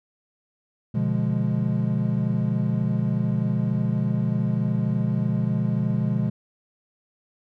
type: chord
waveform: triangle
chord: B diminished seventh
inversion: none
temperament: equal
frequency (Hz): 123.47 / 146.83 / 174.61 / 207.7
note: B2 / D3 / F3 / Ab3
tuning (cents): 0 / 0 / 0 / 0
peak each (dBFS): -23 / -26 / -25 / -24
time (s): 0.94-6.3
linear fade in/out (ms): 10
effects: none